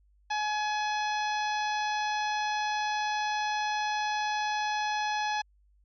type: harmonic tone with a mistuned harmonic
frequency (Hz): 845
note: G#5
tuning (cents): +30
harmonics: 1 / 2 / 3 / 4 / 5 / 6 / 7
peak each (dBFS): -29 / -35 / -39 / -41 / -43 / -45 / -46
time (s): 0.3-5.42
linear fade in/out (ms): 10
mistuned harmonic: 5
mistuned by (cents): -23
effects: added 50 Hz sine -61 dBFS peak until 5.84 s